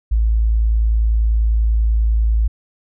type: tone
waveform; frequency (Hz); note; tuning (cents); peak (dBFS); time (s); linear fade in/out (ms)
sine; 55.1; A1; +3; -12; 0.11-2.48; 10
effects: none